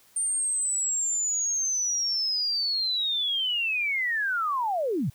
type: linear sweep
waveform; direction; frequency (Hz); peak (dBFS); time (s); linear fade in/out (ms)
sine; down; 8940 to 100.9; -24; 0.16-5.1; 5
effects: white hiss -59 dBFS RMS until 5.14 s